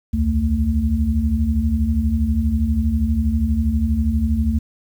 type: tone cluster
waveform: sine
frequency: 67.8 / 80.2 / 224 Hz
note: C#2 / E2 / A3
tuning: -38 / -47 / +31 cents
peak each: -20 dBFS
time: 0.13-4.59 s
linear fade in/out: 10 ms
effects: 8-bit